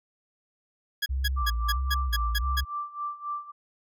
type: tone bursts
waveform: 20% pulse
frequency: 1661.2 Hz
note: G#6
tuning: in tune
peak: -20 dBFS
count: 8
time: 1.02-2.608 s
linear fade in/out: 10 ms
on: 41 ms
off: 180 ms
type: tone with vibrato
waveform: sine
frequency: 61.74 Hz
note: B1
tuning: in tune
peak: -25 dBFS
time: 1.09-2.65 s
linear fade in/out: 20 ms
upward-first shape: square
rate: 1.5 Hz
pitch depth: 120 cents each way
type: tone with tremolo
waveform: sine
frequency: 1174.7 Hz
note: D6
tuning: in tune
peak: -28 dBFS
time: 1.36-3.52 s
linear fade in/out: 20 ms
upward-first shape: sine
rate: 3.7 Hz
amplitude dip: 85%
effects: none